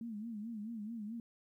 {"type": "tone with vibrato", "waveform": "sine", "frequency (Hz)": 220, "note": "A3", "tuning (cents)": 0, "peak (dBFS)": -40, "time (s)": [0.01, 1.2], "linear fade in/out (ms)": 2, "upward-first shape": "sine", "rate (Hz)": 4.6, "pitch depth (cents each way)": 120, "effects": ["13-bit"]}